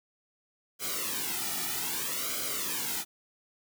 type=noise with flanger; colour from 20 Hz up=white; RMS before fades=-33 dBFS; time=0.79-3.05 s; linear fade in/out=50 ms; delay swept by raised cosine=1.1 to 1.91 ms; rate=0.63 Hz; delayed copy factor=-0.9; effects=none